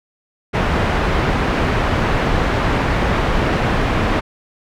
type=low-pass noise; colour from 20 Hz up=pink; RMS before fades=-17 dBFS; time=0.53-4.21 s; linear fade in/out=20 ms; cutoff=2100 Hz; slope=12 dB/octave; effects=none